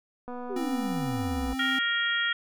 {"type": "click train", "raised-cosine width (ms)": 1, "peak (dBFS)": -26, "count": 308, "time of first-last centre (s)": [0.28, 1.528], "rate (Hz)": 246}
{"type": "exponential sweep", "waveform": "sine", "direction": "down", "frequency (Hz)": [420, 54.2], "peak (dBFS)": -31, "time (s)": [0.49, 1.55], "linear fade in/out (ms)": 20}
{"type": "tone", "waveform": "square", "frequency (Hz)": 263.2, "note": "C4", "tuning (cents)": 10, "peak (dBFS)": -31, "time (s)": [0.56, 1.79], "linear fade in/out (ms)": 5}
{"type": "harmonic tone", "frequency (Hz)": 467.5, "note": "A#4", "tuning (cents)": 5, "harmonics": [3, 4, 5, 6, 7], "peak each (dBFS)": [-29, -28, -39, -40, -30], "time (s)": [1.59, 2.33], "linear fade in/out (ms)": 5}
{"effects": []}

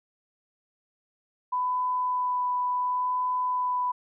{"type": "tone with vibrato", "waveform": "sine", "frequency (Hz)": 997, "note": "B5", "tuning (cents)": 16, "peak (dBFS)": -24, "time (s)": [1.52, 3.92], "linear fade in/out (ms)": 10, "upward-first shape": "sine", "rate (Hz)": 0.7, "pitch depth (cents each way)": 9, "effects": []}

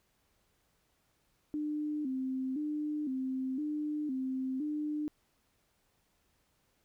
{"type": "tone with vibrato", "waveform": "sine", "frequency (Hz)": 280.2, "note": "C#4", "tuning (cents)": 19, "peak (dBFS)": -32, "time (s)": [1.54, 5.08], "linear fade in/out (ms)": 0, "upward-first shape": "square", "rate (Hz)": 0.98, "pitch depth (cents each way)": 120, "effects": ["pink hiss -74 dBFS RMS until 6.84 s"]}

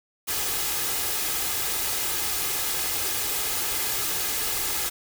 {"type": "noise with comb filter", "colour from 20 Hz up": "white", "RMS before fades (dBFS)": -27, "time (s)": [0.27, 4.9], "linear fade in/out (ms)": 20, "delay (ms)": 2.4, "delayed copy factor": 0.5, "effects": []}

